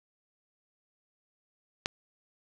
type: click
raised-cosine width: 0.2 ms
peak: -11 dBFS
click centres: 1.859 s
effects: none